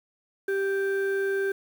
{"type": "tone pair together", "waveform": "sine", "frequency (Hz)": [392, 1568], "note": ["G4", "G6"], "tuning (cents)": [0, 0], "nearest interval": "2 octaves", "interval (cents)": 2400, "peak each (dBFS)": [-23, -29], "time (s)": [0.48, 1.52], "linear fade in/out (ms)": 5, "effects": ["tanh soft clip ceiling -20 dBFS", "8-bit"]}